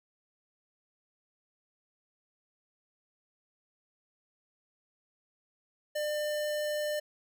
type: tone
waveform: square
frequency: 599 Hz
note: D5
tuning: 34 cents sharp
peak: -31 dBFS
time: 5.95-7 s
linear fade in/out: 10 ms
effects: none